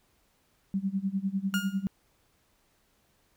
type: tone with tremolo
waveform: sine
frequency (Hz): 194.3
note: G3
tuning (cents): -15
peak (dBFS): -24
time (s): 0.74-1.87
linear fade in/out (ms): 0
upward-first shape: sine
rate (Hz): 10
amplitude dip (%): 90
type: tone with exponential decay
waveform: 30% pulse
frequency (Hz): 1421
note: F6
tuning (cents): +30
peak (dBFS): -24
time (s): 1.54-1.88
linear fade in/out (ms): 0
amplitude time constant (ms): 72
effects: pink hiss -69 dBFS RMS until 3.36 s